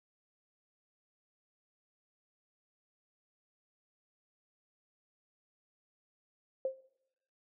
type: tone with exponential decay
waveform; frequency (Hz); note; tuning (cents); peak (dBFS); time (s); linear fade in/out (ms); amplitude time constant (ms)
sine; 528; C5; +16; -27; 6.65-6.81; 2; 33
effects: noise-tail reverb RT60 0.8 s tail -22 dB re dry